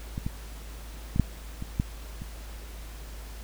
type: clicks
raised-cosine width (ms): 5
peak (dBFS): -19 / -17 / -17 / -7 / -22 / -12 / -24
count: 7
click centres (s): 0.179 / 0.265 / 1.161 / 1.197 / 1.624 / 1.799 / 2.219
effects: added 53 Hz sine -39 dBFS peak until 3.43 s + pink hiss -48 dBFS RMS until 3.43 s